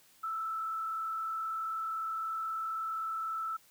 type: tone with frequency modulation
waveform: sine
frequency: 1318.5 Hz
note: E6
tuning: in tune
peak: -33 dBFS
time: 0.23-3.57 s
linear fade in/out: 10 ms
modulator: 39.1 Hz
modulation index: 0.5
effects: white hiss -63 dBFS RMS until 3.7 s